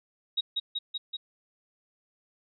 sine tone with echo, 3798 Hz, A#7, 32 cents sharp, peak -24 dBFS, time 0.37-0.41 s, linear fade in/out 10 ms, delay 190 ms, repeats 4, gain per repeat -2 dB, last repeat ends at 1.17 s, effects none

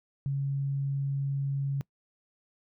sine tone, 138.59 Hz, C#3, in tune, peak -27 dBFS, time 0.26-1.81 s, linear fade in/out 0 ms, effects noise-tail reverb RT60 0.1 s tail -23 dB re dry

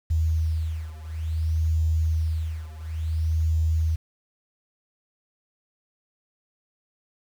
sine beating tone pair, 79.7 / 80.27 Hz, D#2 / E2, +42 / -45 cents, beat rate 0.57 Hz, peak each -24 / -26 dBFS, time 0.1-3.96 s, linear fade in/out 10 ms, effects 8-bit

